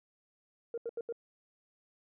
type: tone bursts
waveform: sine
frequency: 466.2 Hz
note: A#4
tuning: in tune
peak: -33 dBFS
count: 4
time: 0.74-1.125 s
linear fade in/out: 2 ms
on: 37 ms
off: 79 ms
effects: tanh soft clip ceiling -30 dBFS